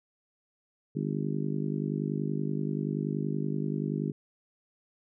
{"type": "harmonic tone", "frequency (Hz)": 50.5, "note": "G#1", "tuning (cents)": -48, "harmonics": [3, 4, 5, 6, 7, 8], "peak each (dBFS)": [-32, -34, -36, -38, -39, -40], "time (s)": [0.95, 4.12], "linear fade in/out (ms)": 10, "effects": []}